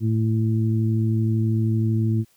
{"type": "harmonic tone", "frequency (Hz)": 110.9, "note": "A2", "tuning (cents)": 14, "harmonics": [1, 2, 3], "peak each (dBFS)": [-19, -25, -29], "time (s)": [0, 2.25], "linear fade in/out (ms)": 50, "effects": ["white hiss -61 dBFS RMS until 2.36 s"]}